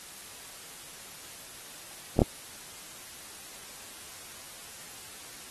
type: clicks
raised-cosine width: 2 ms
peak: -6 dBFS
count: 2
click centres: 2.191 / 2.218 s
effects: white hiss -46 dBFS RMS until 5.5 s + AAC 32 kbps